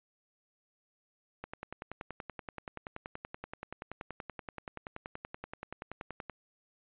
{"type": "click train", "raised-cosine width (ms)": 0.5, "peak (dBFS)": -25, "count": 52, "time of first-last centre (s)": [1.44, 6.297], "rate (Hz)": 10.5, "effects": ["resampled to 8000 Hz"]}